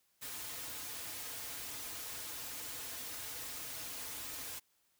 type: noise with comb filter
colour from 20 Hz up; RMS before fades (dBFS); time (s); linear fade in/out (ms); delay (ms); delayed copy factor
white; -44; 0.21-4.6; 20; 5.2; -0.75
effects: white hiss -75 dBFS RMS until 4.99 s